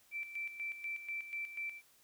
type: tone with tremolo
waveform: sine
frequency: 2336 Hz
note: D7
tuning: 10 cents flat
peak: -37 dBFS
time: 0.11-1.82 s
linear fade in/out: 50 ms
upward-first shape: square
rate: 4.1 Hz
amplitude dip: 65%
effects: white hiss -67 dBFS RMS until 2.03 s